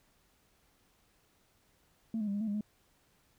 sine tone with pitch steps, 224.2 / 211.1 / 199.5 / 204.5 / 221.6 / 203.9 / 210.9 Hz, A3 / G#3 / G3 / G#3 / A3 / G#3 / G#3, +33 / +29 / +31 / -26 / +13 / -32 / +27 cents, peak -30 dBFS, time 2.14-2.609 s, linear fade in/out 2 ms, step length 67 ms, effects tanh soft clip ceiling -28 dBFS + pink hiss -70 dBFS RMS until 3.38 s

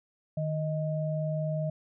sine tone pair together, 154.2 / 626.1 Hz, D#3 / D#5, -15 / +11 cents, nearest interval 2 octaves, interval 2426 cents, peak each -29 / -33 dBFS, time 0.37-1.7 s, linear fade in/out 5 ms, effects none

